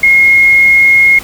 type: tone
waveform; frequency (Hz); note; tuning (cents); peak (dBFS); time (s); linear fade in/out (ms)
sine; 2152; C7; +48; -3; 0.03-1.19; 5
effects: pink hiss -29 dBFS RMS until 1.23 s